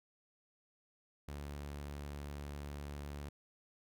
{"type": "tone", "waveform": "sawtooth", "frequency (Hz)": 72.1, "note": "D2", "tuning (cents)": -31, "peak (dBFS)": -39, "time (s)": [1.28, 3.29], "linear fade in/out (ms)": 5, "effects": []}